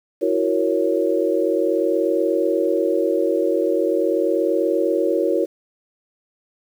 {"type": "chord", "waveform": "sine", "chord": "F# dominant seventh", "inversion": "third", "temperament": "equal", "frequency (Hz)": [329.6, 370, 466.2, 554.4], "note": ["E4", "F#4", "A#4", "C#5"], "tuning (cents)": [0, 0, 0, 0], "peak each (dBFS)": -22, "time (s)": [0.21, 5.46], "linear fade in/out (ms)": 20, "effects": ["8-bit"]}